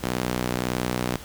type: tone with high-pass filter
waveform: sawtooth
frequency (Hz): 61.74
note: B1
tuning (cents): 0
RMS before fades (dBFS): -27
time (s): 0.03-1.17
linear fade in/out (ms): 10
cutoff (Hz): 180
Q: 0.77
effects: pink hiss -42 dBFS RMS until 1.24 s